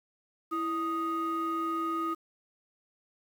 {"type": "tone pair together", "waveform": "sine", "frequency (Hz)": [329.6, 1244.5], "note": ["E4", "D#6"], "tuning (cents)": [0, 0], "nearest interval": "octave + major seventh", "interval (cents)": 2300, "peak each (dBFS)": [-31, -29], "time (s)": [0.51, 2.15], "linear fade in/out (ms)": 20, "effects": ["tanh soft clip ceiling -25 dBFS", "9-bit"]}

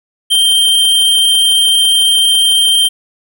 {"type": "tone", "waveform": "square", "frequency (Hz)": 3153, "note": "G7", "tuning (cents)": 9, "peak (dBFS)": -8, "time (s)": [0.3, 2.89], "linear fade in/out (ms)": 20, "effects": []}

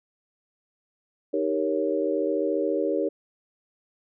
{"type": "chord", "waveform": "sine", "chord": "Eb dominant seventh", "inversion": "none", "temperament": "equal", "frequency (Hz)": [311.1, 392, 466.2, 554.4], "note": ["Eb4", "G4", "Bb4", "Db5"], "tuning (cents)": [0, 0, 0, 0], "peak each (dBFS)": -28, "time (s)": [1.33, 3.09], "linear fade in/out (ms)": 10, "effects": []}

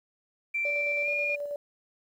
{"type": "tone with pitch glide", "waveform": "sine", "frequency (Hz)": [2349, 2422], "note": ["D7", "D#7"], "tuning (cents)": [0, -47], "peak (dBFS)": -26, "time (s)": [0.54, 1.36], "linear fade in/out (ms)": 10, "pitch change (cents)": 53, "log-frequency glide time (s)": [1.03, 1.08]}
{"type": "tone with tremolo", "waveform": "sine", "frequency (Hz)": 579, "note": "D5", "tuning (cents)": -25, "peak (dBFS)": -30, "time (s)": [0.65, 1.56], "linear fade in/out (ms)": 2, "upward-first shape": "square", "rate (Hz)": 9.3, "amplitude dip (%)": 35}
{"effects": ["tanh soft clip ceiling -18 dBFS", "10-bit"]}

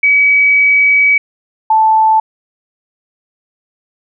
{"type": "tone pair in turn", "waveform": "sine", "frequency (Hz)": [2275, 877.6], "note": ["C#7", "A5"], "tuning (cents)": [44, -5], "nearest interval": "octave + major third", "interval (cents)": 1649, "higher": "first", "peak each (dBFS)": -6, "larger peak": "neither", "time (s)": [[0.03, 1.18], [1.7, 2.2]], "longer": "first", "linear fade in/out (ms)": 5, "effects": []}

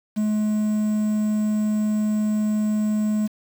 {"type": "tone with quantisation", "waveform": "triangle", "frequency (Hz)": 212.8, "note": "G#3", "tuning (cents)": 42, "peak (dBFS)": -17, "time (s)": [0.16, 3.28], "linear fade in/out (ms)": 20, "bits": 7, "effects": []}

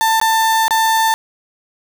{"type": "tone with dropouts", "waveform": "35% pulse", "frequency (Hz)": 891, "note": "A5", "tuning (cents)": 22, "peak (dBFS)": -10, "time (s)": [0.01, 1.14], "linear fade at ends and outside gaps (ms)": 0, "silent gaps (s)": [[0.2, 0.214], [0.681, 0.708]], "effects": []}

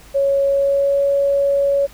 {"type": "tone with pitch glide", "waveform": "sine", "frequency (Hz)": [554, 559.8], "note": ["C#5", "C#5"], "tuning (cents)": [-1, 17], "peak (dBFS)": -13, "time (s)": [0.14, 1.87], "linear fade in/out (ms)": 20, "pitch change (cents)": 18, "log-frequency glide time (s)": [0.43, 0.99], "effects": ["added 50 Hz sine -44 dBFS peak until 1.93 s", "pink hiss -45 dBFS RMS until 1.93 s"]}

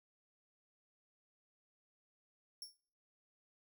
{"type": "tone with exponential decay", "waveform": "sawtooth", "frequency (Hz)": 5470, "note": "F8", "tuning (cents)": -37, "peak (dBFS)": -40, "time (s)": [2.62, 2.77], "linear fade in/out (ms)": 1, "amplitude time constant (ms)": 32, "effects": ["noise-tail reverb RT60 0.5 s tail -20 dB re dry"]}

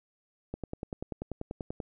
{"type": "click train", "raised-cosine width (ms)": 2, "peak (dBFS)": -22, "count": 14, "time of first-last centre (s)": [0.54, 1.802], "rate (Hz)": 10.3, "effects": []}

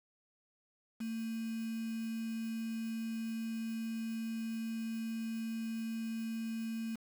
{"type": "tone with quantisation", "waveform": "sine", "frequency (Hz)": 225.6, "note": "A3", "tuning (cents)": 44, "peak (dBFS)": -36, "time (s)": [1, 6.96], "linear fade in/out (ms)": 10, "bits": 8, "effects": []}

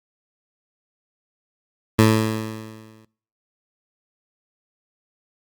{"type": "tone with exponential decay", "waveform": "15% pulse", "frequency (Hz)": 110, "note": "A2", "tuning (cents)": 0, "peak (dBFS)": -4, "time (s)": [1.99, 3.05], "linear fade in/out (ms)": 0, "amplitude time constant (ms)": 230, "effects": ["noise-tail reverb RT60 0.5 s tail -22 dB re dry", "Opus 32 kbps"]}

